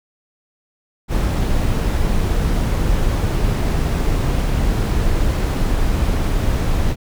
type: noise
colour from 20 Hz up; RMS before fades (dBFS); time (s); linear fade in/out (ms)
brown; -17; 1.08-6.96; 50
effects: none